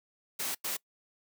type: noise bursts at uneven times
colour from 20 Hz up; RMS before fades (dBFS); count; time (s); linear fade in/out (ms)
white; -34; 2; 0.39-0.55 / 0.64-0.77; 10
effects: noise-tail reverb RT60 0.1 s tail -23 dB re dry + high-pass 200 Hz 12 dB/octave